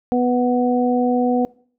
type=harmonic tone; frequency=246.9 Hz; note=B3; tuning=in tune; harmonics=1 / 2 / 3; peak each=-17 / -20 / -22 dBFS; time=0.12-1.45 s; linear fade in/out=0 ms; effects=noise-tail reverb RT60 0.5 s tail -23 dB re dry